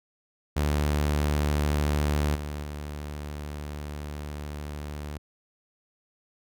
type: tone with level steps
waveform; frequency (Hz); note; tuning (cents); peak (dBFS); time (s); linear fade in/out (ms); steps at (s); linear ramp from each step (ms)
sawtooth; 73.9; D2; +11; -19 / -28 / -30; 0.56-5.18; 10; 2.35 / 2.63; 5
effects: none